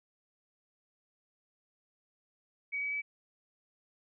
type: tone with pitch steps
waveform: sine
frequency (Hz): 2264 / 2278 / 2293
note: C#7 / C#7 / D7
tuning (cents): +36 / +47 / -42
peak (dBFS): -32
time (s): 2.72-3.02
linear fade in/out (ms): 20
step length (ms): 100
effects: none